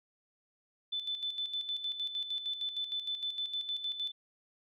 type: tone with tremolo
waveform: sine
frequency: 3512 Hz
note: A7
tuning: 4 cents flat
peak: -32 dBFS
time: 0.92-4.12 s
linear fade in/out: 10 ms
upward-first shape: square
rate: 6.5 Hz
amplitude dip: 60%
effects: none